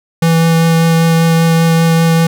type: tone with vibrato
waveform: square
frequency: 164.81 Hz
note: E3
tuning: in tune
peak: -8 dBFS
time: 0.22-2.27 s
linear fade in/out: 5 ms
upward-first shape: triangle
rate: 5.1 Hz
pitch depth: 10 cents each way
effects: none